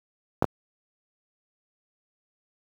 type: clicks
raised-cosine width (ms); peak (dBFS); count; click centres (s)
1; -6; 2; 0.424 / 0.443
effects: high-pass 80 Hz 12 dB/octave + 7-bit